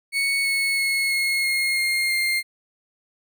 35% pulse tone with pitch steps, 2217 / 2199 / 2181 / 2164 / 2146 / 2129 / 2112 Hz, C#7 / C#7 / C#7 / C#7 / C7 / C7 / C7, 0 / -14 / -29 / -42 / +43 / +30 / +16 cents, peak -18 dBFS, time 0.12-2.43 s, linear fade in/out 50 ms, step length 330 ms, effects none

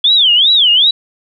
sine tone with vibrato, 3331 Hz, G#7, 4 cents sharp, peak -6 dBFS, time 0.04-0.91 s, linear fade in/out 5 ms, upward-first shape sine, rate 2.6 Hz, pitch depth 280 cents each way, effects none

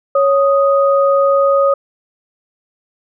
sine tone pair together, 554.4 / 1244.6 Hz, C#5 / D#6, 0 / 0 cents, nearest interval octave + major second, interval 1400 cents, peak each -10 / -15 dBFS, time 0.15-1.74 s, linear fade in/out 5 ms, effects none

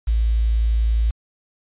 sine tone with quantisation, 55.7 Hz, A1, 22 cents sharp, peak -15 dBFS, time 0.07-1.11 s, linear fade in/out 10 ms, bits 7, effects resampled to 8000 Hz

